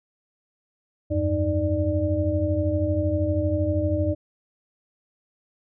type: tone cluster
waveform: sine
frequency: 83.9 / 96.6 / 309.3 / 592 Hz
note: E2 / G2 / D#4 / D5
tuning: +31 / -25 / -10 / +14 cents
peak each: -26 dBFS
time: 1.1-4.15 s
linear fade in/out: 20 ms
effects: none